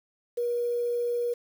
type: tone with quantisation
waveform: sine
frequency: 479.5 Hz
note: A#4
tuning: 49 cents sharp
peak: -25 dBFS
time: 0.37-1.34 s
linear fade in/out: 10 ms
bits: 8
effects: none